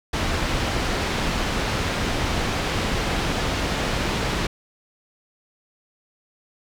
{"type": "low-pass noise", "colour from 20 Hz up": "pink", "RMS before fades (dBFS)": -24, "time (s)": [0.13, 4.47], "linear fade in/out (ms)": 5, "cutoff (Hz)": 4700, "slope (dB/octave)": 12, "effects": []}